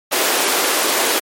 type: high-pass noise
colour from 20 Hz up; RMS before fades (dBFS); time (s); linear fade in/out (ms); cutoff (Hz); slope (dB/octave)
pink; -17; 0.11-1.2; 20; 330; 24
effects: MP3 64 kbps